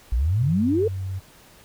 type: exponential sweep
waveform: sine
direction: up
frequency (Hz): 52.6 to 466.2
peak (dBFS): -18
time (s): 0.12-0.88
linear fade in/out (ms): 5
type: tone with pitch glide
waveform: sine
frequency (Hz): 95.5 to 94.95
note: G2 to F#2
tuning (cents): -45 to +45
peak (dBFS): -26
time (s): 0.4-1.2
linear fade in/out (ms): 20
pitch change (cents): -10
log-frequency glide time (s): 0.76-0.83
effects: pink hiss -51 dBFS RMS until 1.64 s